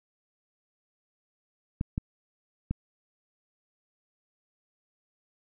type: clicks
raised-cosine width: 5 ms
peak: -16 dBFS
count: 3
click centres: 1.811 / 1.979 / 2.71 s
effects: none